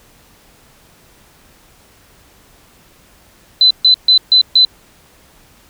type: tone bursts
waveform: sine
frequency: 4026 Hz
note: B7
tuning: 33 cents sharp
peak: -5 dBFS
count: 5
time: 3.61-4.65 s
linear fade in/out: 2 ms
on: 96 ms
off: 140 ms
effects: pink hiss -48 dBFS RMS until 5.69 s